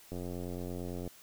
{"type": "click train", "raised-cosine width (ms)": 2, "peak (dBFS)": -27, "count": 86, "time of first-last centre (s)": [0.12, 1.076], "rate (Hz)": 88.9, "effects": ["white hiss -57 dBFS RMS until 1.22 s"]}